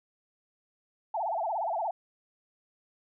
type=tone with vibrato; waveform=sine; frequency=767 Hz; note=G5; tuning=38 cents flat; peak=-28 dBFS; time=1.14-1.91 s; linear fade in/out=5 ms; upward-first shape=sine; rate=17 Hz; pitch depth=280 cents each way; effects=none